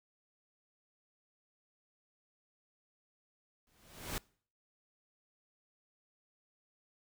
pink noise with exponential growth, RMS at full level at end -36 dBFS, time 3.67-4.18 s, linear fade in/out 1 ms, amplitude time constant 110 ms, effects noise-tail reverb RT60 0.5 s tail -24 dB re dry

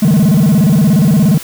triangle tone with vibrato, 180 Hz, F#3, 47 cents flat, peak -4 dBFS, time 0.02-1.38 s, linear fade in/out 5 ms, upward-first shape square, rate 17 Hz, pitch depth 290 cents each way, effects white hiss -29 dBFS RMS until 1.43 s

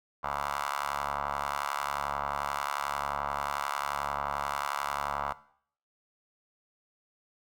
10% pulse ring-modulated tone, 71.3 Hz, C#2, 49 cents sharp, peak -20 dBFS, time 0.23-5.33 s, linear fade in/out 10 ms, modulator 1070 Hz, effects noise-tail reverb RT60 0.6 s tail -18 dB re dry

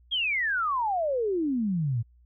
sine exponential sweep, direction down, 3330 to 108.2 Hz, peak -24 dBFS, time 0.11-2.03 s, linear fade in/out 20 ms, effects added 60 Hz sine -55 dBFS peak until 2.25 s

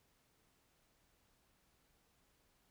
silence, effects pink hiss -75 dBFS RMS until 2.7 s

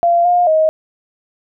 sine tone with pitch steps, 688 / 709 / 630 Hz, F5 / F5 / D#5, -26 / +26 / +21 cents, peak -9 dBFS, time 0.03-0.69 s, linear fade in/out 0 ms, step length 220 ms, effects none

